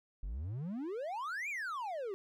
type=exponential two-way sweep; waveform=triangle; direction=up then down; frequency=43 to 2489 to 372 Hz; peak=-35 dBFS; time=0.23-2.14 s; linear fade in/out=0 ms; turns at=1.49 s; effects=none